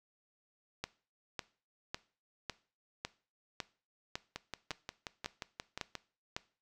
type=two click trains; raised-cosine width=0.2 ms; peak=-22 / -19 dBFS; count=10 / 11; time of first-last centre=4.36-5.953 / 0.84-6.365 s; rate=5.65 / 1.81 Hz; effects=noise-tail reverb RT60 0.4 s tail -19 dB re dry